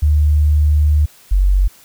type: tone pair in turn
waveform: sine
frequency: 75 / 47.25 Hz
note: D2 / F#1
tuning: +37 / +37 cents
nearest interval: minor sixth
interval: 800 cents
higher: first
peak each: -9 dBFS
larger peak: neither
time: 0.02-1.06 / 1.31-1.68 s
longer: first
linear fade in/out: 10 ms
effects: white hiss -46 dBFS RMS until 1.84 s